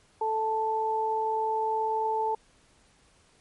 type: tone pair together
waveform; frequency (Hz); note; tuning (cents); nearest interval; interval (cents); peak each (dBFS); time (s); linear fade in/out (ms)
sine; 440 / 879.2; A4 / A5; 0 / -2; octave; 1198; -30 / -26; 0.21-2.35; 5
effects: pink hiss -62 dBFS RMS until 3.4 s + MP3 48 kbps